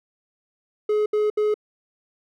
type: tone bursts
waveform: triangle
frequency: 423 Hz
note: G#4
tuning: 32 cents sharp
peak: -16 dBFS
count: 3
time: 0.89-1.542 s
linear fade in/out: 5 ms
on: 170 ms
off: 71 ms
effects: none